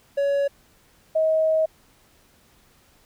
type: tone pair in turn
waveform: triangle / sine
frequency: 562 / 634.5 Hz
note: C#5 / D#5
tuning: +24 / +34 cents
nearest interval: major second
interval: 210 cents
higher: second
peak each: -17 dBFS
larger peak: neither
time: 0.17-0.48 / 1.15-1.66 s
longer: second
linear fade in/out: 10 ms
effects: pink hiss -58 dBFS RMS until 3.05 s